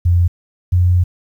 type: tone pair in turn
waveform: sine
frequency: 87.31 / 89.35 Hz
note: F2 / F2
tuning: 0 / +40 cents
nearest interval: unison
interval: 40 cents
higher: second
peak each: -9 dBFS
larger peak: neither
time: 0.05-0.28 / 0.72-1.04 s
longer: second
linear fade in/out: 10 ms
effects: 8-bit